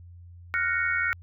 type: chord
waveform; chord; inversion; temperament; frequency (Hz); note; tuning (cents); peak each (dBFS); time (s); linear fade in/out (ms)
sine; Gb major seventh; third; equal; 1396.9 / 1480 / 1864.7 / 2217; F6 / Gb6 / Bb6 / Db7; 0 / 0 / 0 / 0; -29; 0.54-1.13; 0
effects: added 87 Hz sine -44 dBFS peak until 1.22 s